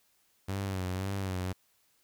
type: tone with vibrato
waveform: sawtooth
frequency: 95 Hz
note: F#2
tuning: 46 cents sharp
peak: -28 dBFS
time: 0.48-1.53 s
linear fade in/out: 10 ms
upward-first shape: sine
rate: 1.9 Hz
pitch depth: 67 cents each way
effects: white hiss -70 dBFS RMS until 2.03 s